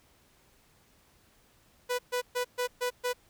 sawtooth tone bursts, 493.9 Hz, B4, in tune, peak -24 dBFS, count 6, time 1.89-3.134 s, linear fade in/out 20 ms, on 99 ms, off 130 ms, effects pink hiss -64 dBFS RMS until 3.29 s

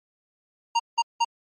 square tone bursts, 932.3 Hz, A#5, in tune, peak -19 dBFS, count 3, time 0.75-1.248 s, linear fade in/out 10 ms, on 46 ms, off 180 ms, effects MP3 32 kbps

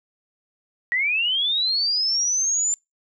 sine linear sweep, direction up, 1889 to 7210 Hz, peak -19 dBFS, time 0.92-2.74 s, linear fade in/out 0 ms, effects noise-tail reverb RT60 0.2 s tail -26 dB re dry

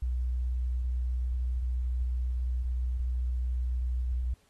sine tone, 61.74 Hz, B1, in tune, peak -27 dBFS, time 0.02-4.34 s, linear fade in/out 5 ms, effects pink hiss -67 dBFS RMS until 4.49 s + AAC 32 kbps

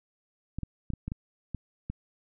clicks, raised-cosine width 5 ms, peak -21 dBFS, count 8, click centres 0.586 / 0.633 / 0.903 / 0.936 / 1.08 / 1.119 / 1.547 / 1.9 s, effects none

